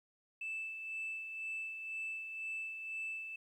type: tone with tremolo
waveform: sine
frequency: 2637 Hz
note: E7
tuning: in tune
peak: -36 dBFS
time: 0.41-3.36 s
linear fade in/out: 5 ms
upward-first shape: sine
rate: 2 Hz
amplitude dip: 50%
effects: tanh soft clip ceiling -35 dBFS + 12-bit